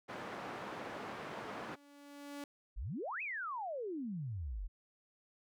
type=band-pass noise; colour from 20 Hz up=white; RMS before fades=-45 dBFS; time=0.08-1.76 s; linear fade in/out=20 ms; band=140 to 1200 Hz; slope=12 dB/octave
type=tone with exponential growth; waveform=sawtooth; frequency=286 Hz; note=D4; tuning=46 cents flat; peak=-38 dBFS; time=1.1-2.44 s; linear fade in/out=1 ms; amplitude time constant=290 ms
type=exponential two-way sweep; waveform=sine; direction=up then down; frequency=39.09 to 2637 to 39.09 Hz; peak=-38 dBFS; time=2.76-4.68 s; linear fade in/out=20 ms; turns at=3.22 s
effects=none